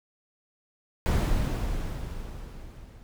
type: noise with level ramp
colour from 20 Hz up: brown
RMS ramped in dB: -21 to -48 dBFS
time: 1.06-3.03 s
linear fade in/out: 0 ms
effects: none